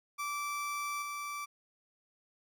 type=tone with level steps; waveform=30% pulse; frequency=1164 Hz; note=D6; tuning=16 cents flat; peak=-32 / -35 dBFS; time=0.18-1.46 s; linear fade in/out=20 ms; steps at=1.02 s; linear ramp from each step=2 ms; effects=none